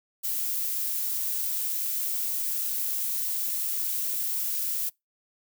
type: noise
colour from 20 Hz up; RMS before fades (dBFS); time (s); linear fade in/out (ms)
violet; -29; 0.23-4.9; 20
effects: noise-tail reverb RT60 0.2 s tail -26 dB re dry